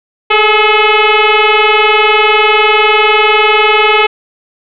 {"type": "tone with frequency modulation", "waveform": "sine", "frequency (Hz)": 866, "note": "A5", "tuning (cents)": -28, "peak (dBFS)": -5, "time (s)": [0.3, 4.07], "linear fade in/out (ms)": 10, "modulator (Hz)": 428, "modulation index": 5, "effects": []}